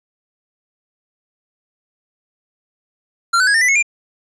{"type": "tone with pitch steps", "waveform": "square", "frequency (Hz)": [1376, 1509.2, 1655.4, 1815.6, 1991.4, 2184, 2396], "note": ["F6", "F#6", "G#6", "A#6", "B6", "C#7", "D7"], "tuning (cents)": [-26, 34, -6, -46, 14, -26, 34], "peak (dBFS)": -12, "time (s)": [3.33, 3.827], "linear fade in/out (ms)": 10, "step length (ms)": 71, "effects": ["resampled to 22050 Hz"]}